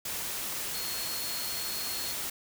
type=tone in noise; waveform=sine; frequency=4307 Hz; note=C8; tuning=49 cents sharp; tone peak=-38 dBFS; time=0.74-2.13 s; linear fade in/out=5 ms; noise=white; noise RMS=-35 dBFS; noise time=0.05-2.3 s; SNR=-6 dB; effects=none